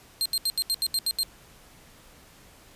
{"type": "tone bursts", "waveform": "sawtooth", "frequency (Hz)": 4186, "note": "C8", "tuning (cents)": 0, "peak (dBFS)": -20, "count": 9, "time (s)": [0.21, 1.232], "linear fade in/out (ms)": 0, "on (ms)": 46, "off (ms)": 76, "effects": ["pink hiss -53 dBFS RMS until 2.75 s", "resampled to 32000 Hz"]}